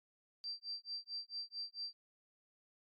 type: tone with tremolo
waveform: sine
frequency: 4699 Hz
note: D8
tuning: in tune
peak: -39 dBFS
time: 0.44-1.93 s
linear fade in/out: 0 ms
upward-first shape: sine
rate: 4.5 Hz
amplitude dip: 100%
effects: AAC 64 kbps